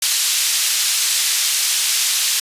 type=band-pass noise; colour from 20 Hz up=pink; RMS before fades=-18 dBFS; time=0.02-2.4 s; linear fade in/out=5 ms; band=3700 to 11000 Hz; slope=12 dB/octave; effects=resampled to 32000 Hz